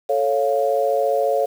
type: chord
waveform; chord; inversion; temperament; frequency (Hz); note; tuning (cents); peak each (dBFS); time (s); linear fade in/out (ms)
sine; A augmented; none; equal; 440 / 554.4 / 698.5; A4 / C#5 / E#5; 0 / 0 / 0; -22 / -19 / -22; 0.09-1.46; 10
effects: 7-bit